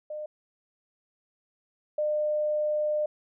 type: tone pair in turn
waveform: sine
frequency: 606 / 603.3 Hz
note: D#5 / D5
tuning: -46 / +46 cents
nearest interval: unison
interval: 8 cents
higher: first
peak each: -33 / -24 dBFS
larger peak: second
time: 0.1-0.26 / 1.98-3.06 s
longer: second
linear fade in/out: 5 ms
effects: none